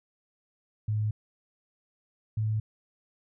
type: tone pair in turn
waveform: sine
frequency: 106.9 / 108.58 Hz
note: A2 / A2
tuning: -49 / -22 cents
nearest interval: unison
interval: 27 cents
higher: second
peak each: -25 dBFS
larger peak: neither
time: 0.88-1.11 / 2.37-2.6 s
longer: neither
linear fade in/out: 5 ms
effects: none